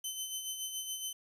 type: tone with tremolo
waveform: 15% pulse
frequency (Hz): 3060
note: G7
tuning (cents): -42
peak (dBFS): -28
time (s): 0.04-1.13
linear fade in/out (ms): 5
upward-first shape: sine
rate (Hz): 7.1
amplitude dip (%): 50
effects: 11-bit